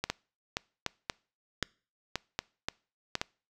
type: two click trains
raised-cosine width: 0.2 ms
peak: -13 / -12 dBFS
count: 7 / 5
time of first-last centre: 0.04-3.215 / 0.1-3.153 s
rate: 1.89 / 1.31 Hz
effects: noise-tail reverb RT60 0.4 s tail -25 dB re dry